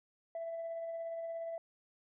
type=tone with tremolo; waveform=sine; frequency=664 Hz; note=E5; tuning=12 cents sharp; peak=-35 dBFS; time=0.35-1.58 s; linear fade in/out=2 ms; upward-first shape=triangle; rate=17 Hz; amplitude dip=35%; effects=tanh soft clip ceiling -35 dBFS